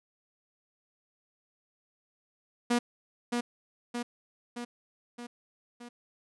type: tone with echo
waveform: sawtooth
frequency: 240.3 Hz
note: B3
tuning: 47 cents flat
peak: -20 dBFS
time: 2.7-2.79 s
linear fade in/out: 10 ms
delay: 620 ms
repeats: 5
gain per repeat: -4 dB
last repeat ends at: 5.89 s
effects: resampled to 24000 Hz